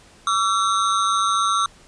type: ring-modulated tone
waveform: square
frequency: 1244.5 Hz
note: D#6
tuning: in tune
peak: -15 dBFS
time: 0.27-1.66 s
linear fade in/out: 2 ms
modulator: 102 Hz
effects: pink hiss -50 dBFS RMS until 1.87 s + resampled to 22050 Hz